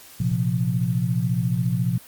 sine chord, Bb suspended second, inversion none, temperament equal, 116.54 / 130.81 / 174.61 Hz, Bb2 / C3 / F3, 0 / 0 / 0 cents, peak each -24 dBFS, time 0.2-1.98 s, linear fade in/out 5 ms, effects white hiss -46 dBFS RMS until 2.07 s + Opus 48 kbps

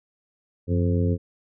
harmonic tone with a mistuned harmonic, 87 Hz, F2, 6 cents flat, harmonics 1 / 2 / 3 / 4 / 5 / 6, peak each -21 / -26 / -28 / -34 / -30 / -34 dBFS, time 0.67-1.18 s, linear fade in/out 50 ms, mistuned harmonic 1, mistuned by +120 cents, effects none

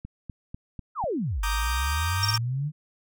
click train, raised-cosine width 5 ms, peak -24 dBFS, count 5, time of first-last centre 0.05-1.04 s, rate 4.04 Hz
sine exponential two-way sweep, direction down then up, 1396.9 to 46.25 to 155.5 Hz, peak -25 dBFS, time 0.95-2.72 s, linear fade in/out 50 ms, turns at 1.42 s
sawtooth chord, Eb major seventh, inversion second, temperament equal, 932.3 / 1174.7 / 1244.5 / 1568 Hz, Bb5 / D6 / Eb6 / G6, 0 / 0 / 0 / 0 cents, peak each -30 dBFS, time 1.43-2.38 s, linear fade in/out 5 ms
sine tone bursts, 5520 Hz, F8, 21 cents flat, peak -21 dBFS, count 3, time 2.23-2.359 s, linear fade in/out 2 ms, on 21 ms, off 33 ms
effects none

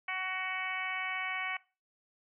harmonic tone, 373.7 Hz, F#4, 17 cents sharp, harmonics 2 / 3 / 4 / 5 / 6 / 7 / 8, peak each -42 / -41 / -43 / -41 / -36 / -45 / -47 dBFS, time 0.08-1.57 s, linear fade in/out 5 ms, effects noise-tail reverb RT60 0.3 s tail -19 dB re dry

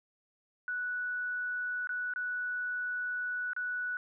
sine tone with dropouts, 1477 Hz, F#6, 3 cents flat, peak -32 dBFS, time 0.68-3.97 s, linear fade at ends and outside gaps 1 ms, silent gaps 1.872-1.892 / 2.137-2.16 / 3.533-3.564 s, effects none

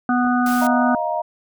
harmonic tone, 246.9 Hz, B3, in tune, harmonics 1 / 3 / 5 / 6, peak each -17 / -22 / -24 / -25 dBFS, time 0.09-0.95 s, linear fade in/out 2 ms
clicks, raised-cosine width 1 ms, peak -25 dBFS, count 2, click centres 0.247 / 0.27 s
white noise, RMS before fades -32 dBFS, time 0.46-0.67 s, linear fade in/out 2 ms
sine chord, Eb suspended second, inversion none, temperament equal with one note detuned, 622.3 / 698.5 / 939.9 Hz, Eb5 / F5 / Bb5, 0 / 0 / +14 cents, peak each -24 dBFS, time 0.61-1.22 s, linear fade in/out 10 ms
effects none

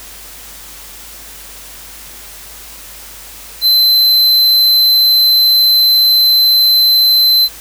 square tone, 4067 Hz, C8, 50 cents flat, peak -7 dBFS, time 3.61-7.49 s, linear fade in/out 50 ms, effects added 50 Hz sine -41 dBFS peak until 7.6 s + white hiss -33 dBFS RMS until 7.6 s

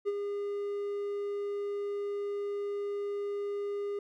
triangle tone with ADSR envelope, 406.3 Hz, G#4, 38 cents flat, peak -24 dBFS, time 0.05-3.99 s, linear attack 31 ms, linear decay 34 ms, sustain -6 dB, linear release 3 ms, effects none

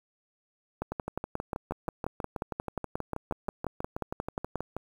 two click trains, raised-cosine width 1 ms, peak -17 / -19 dBFS, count 22 / 25, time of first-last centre 0.82-4.557 / 0.92-4.766 s, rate 5.62 / 6.24 Hz, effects 8-bit

